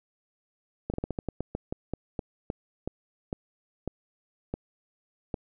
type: slowing click train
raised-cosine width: 2 ms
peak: -17 dBFS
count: 18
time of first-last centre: 0.9-5.342 s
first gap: 38 ms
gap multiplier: 1.21
effects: none